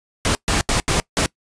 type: noise bursts at uneven times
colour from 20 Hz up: pink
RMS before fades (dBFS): -18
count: 5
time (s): 0.25-0.35 / 0.48-0.61 / 0.69-0.8 / 0.88-1 / 1.17-1.26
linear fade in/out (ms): 0
effects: noise-tail reverb RT60 0.1 s tail -23 dB re dry + resampled to 22050 Hz